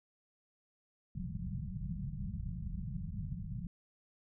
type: low-pass noise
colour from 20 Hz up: white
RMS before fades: -40 dBFS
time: 1.15-3.67 s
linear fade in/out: 5 ms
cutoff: 200 Hz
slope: 96 dB/octave
effects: none